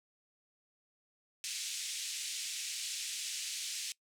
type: band-pass noise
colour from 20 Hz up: white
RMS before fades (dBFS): -40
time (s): 1.44-3.92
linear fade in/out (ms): 0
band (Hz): 2400 to 8400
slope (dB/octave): 24
effects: noise-tail reverb RT60 0.1 s tail -21 dB re dry